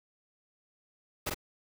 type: noise with echo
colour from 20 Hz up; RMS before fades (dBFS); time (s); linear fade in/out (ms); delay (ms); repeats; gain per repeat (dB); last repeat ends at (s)
pink; -33; 1.26-1.3; 10; 45; 1; -2; 1.345
effects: none